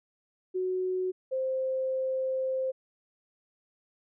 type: tone pair in turn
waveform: sine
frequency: 370 / 523.3 Hz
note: F#4 / C5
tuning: 0 / 0 cents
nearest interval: tritone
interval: 600 cents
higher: second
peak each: -27 dBFS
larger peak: neither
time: 0.54-1.12 / 1.31-2.72 s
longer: second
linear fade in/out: 20 ms
effects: none